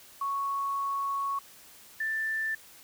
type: tone pair in turn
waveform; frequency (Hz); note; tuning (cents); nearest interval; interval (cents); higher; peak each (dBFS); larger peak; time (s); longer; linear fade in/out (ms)
sine; 1108.7 / 1770.7; C#6 / A6; 0 / +10; minor sixth; 810; second; -28; neither; 0.21-1.39 / 2-2.55; first; 5
effects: white hiss -53 dBFS RMS until 2.83 s